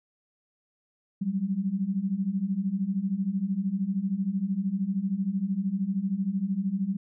sine beating tone pair, 185 / 198 Hz, F#3 / G3, 0 / +18 cents, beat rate 13 Hz, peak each -30 / -27 dBFS, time 1.21-6.97 s, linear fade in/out 10 ms, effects none

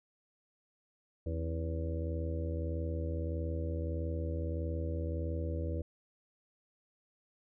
harmonic tone with a mistuned harmonic, 81.6 Hz, E2, 17 cents flat, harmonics 1 / 2 / 3 / 4 / 5 / 6 / 7, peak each -34 / -44 / -47 / -43 / -51 / -43 / -46 dBFS, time 1.26-5.82 s, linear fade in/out 5 ms, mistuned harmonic 3, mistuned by +110 cents, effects none

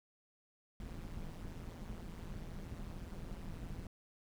brown noise with amplitude modulation, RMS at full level -42 dBFS, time 0.8-3.87 s, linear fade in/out 2 ms, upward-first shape sine, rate 169 Hz, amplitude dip 85%, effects none

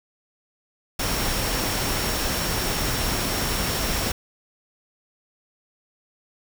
sine tone in noise, 5510 Hz, F8, 24 cents flat, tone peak -34 dBFS, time 0.99-4.12 s, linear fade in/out 5 ms, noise pink, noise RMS -25 dBFS, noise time 0.99-4.12 s, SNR -12 dB, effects none

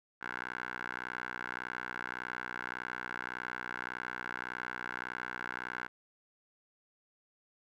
10% pulse tone with band-pass filter, 61.74 Hz, B1, in tune, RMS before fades -41 dBFS, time 0.21-5.88 s, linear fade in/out 10 ms, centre 1500 Hz, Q 3.4, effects none

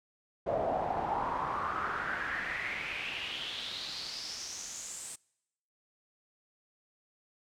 brown noise with band-pass filter sweep, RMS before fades -36 dBFS, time 0.46-5.16 s, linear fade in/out 10 ms, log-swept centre 600 to 8500 Hz, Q 5.3, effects noise-tail reverb RT60 0.9 s tail -26 dB re dry

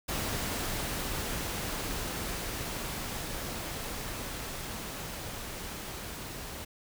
pink noise with level ramp, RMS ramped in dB -33 to -41 dBFS, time 0.08-6.65 s, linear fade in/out 10 ms, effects none

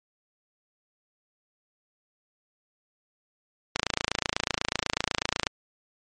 click train, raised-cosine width 0.2 ms, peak -6 dBFS, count 49, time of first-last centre 3.76-5.468 s, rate 28.1 Hz, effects MP3 48 kbps

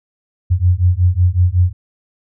sine beating tone pair, 87.31 / 92.71 Hz, F2 / F#2, 0 / +4 cents, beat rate 5.4 Hz, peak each -13 dBFS, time 0.5-1.73 s, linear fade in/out 20 ms, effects none

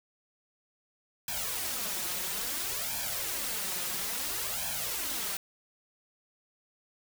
white noise with flanger, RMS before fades -34 dBFS, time 1.28-5.37 s, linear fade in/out 2 ms, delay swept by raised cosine 1.2 to 5.6 ms, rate 0.59 Hz, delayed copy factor +0.8, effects none

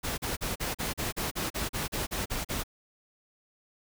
pink noise bursts, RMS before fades -32 dBFS, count 14, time 0.03-2.637 s, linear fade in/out 20 ms, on 150 ms, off 39 ms, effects none

